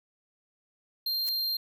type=tone; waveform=square; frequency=4186 Hz; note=C8; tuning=in tune; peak=-28 dBFS; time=1.06-1.57 s; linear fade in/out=5 ms
type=noise with exponential growth; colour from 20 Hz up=blue; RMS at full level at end=-33 dBFS; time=1.21-1.29 s; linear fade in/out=1 ms; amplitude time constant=17 ms
effects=none